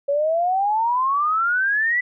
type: exponential sweep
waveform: sine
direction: up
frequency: 554.4 to 2000 Hz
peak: -17 dBFS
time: 0.08-2.01 s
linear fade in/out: 10 ms
effects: none